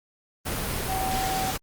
sine tone in noise, 762 Hz, G5, 49 cents flat, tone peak -27 dBFS, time 0.88-1.52 s, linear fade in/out 20 ms, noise pink, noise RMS -29 dBFS, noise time 0.45-1.58 s, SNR -1 dB, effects Opus 32 kbps

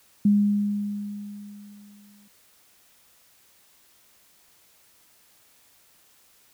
sine tone with exponential decay, 204.9 Hz, G#3, 23 cents flat, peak -14 dBFS, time 0.25-2.28 s, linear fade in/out 5 ms, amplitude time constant 440 ms, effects white hiss -59 dBFS RMS until 6.53 s

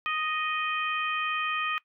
harmonic tone, 622.3 Hz, D#5, in tune, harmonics 2 / 3 / 4 / 5, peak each -30 / -35 / -32 / -37 dBFS, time 0.06-1.78 s, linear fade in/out 0 ms, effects noise-tail reverb RT60 0.1 s tail -20 dB re dry

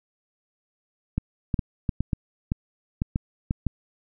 clicks, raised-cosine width 5 ms, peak -11 dBFS, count 11, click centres 1.18 / 1.542 / 1.592 / 1.892 / 2.006 / 2.132 / 2.519 / 3.019 / 3.159 / 3.509 / 3.667 s, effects none

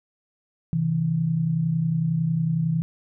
sine tone pair together, 132.32 / 163.3 Hz, C3 / E3, +20 / -16 cents, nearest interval major third, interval 364 cents, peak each -27 / -21 dBFS, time 0.73-2.82 s, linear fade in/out 0 ms, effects none

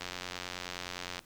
click train, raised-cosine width 0.2 ms, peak -20 dBFS, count 107, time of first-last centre 0.01-1.192 s, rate 89.7 Hz, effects pink hiss -60 dBFS RMS until 1.25 s

